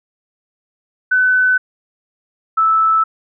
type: tone pair in turn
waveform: sine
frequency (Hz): 1507 / 1312.5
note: F#6 / E6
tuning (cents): +31 / -8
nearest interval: major second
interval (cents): 239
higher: first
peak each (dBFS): -10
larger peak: neither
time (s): 1.11-1.58 / 2.57-3.04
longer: neither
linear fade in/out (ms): 10
effects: none